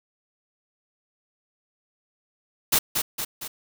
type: noise with echo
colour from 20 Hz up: white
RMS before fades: -19 dBFS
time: 2.72-2.79 s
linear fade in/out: 10 ms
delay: 230 ms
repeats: 3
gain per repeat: -5 dB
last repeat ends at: 3.48 s
effects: none